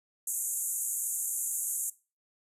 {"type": "band-pass noise", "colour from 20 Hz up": "pink", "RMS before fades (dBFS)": -33, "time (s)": [0.27, 1.9], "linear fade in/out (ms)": 5, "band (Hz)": [6700, 13000], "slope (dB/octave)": 96, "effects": ["noise-tail reverb RT60 0.3 s tail -19 dB re dry"]}